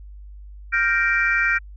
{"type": "chord", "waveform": "sine", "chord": "G minor seventh", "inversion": "third", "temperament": "equal", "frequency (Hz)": [1396.9, 1568, 1864.7, 2349], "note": ["F6", "G6", "Bb6", "D7"], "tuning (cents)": [0, 0, 0, 0], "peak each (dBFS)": -22, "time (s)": [0.72, 1.59], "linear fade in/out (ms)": 20, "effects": ["tanh soft clip ceiling -7 dBFS", "added 50 Hz sine -37 dBFS peak until 1.76 s"]}